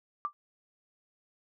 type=tone with exponential decay; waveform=sine; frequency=1178 Hz; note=D6; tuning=5 cents sharp; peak=-25 dBFS; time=0.25-0.33 s; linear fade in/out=0 ms; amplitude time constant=16 ms; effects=none